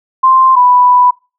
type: tone pair in turn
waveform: sine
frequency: 1046.5 / 989.8 Hz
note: C6 / B5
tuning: 0 / +4 cents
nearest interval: minor second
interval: 96 cents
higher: first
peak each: -4 dBFS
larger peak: neither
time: 0.23-0.56 / 0.56-1.11 s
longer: second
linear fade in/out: 10 ms
effects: noise-tail reverb RT60 0.3 s tail -25 dB re dry